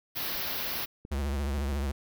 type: band-stop noise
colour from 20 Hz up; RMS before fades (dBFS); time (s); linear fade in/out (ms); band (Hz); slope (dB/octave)
white; -33; 0.15-0.86; 20; 5400 to 12000; 48
type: clicks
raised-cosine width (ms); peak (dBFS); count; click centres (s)
3; -30; 3; 1.051 / 1.58 / 1.727
type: tone with vibrato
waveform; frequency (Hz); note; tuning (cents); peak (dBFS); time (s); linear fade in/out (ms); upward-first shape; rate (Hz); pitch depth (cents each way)
square; 70.3; C#2; +25; -29; 1.11-1.92; 10; triangle; 14; 120
effects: none